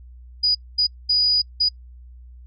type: tone bursts at uneven times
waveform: sine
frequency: 4924 Hz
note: D#8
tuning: 19 cents flat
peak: -15 dBFS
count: 4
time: 0.43-0.55 / 0.78-0.87 / 1.09-1.42 / 1.6-1.69 s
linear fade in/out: 10 ms
effects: noise-tail reverb RT60 0.1 s tail -26 dB re dry + added 61 Hz sine -40 dBFS peak until 2.46 s